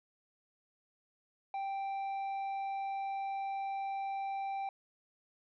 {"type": "tone with tanh clipping", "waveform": "triangle", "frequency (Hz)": 784, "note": "G5", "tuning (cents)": 0, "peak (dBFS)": -36, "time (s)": [1.54, 4.69], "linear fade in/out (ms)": 2, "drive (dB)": 10, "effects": []}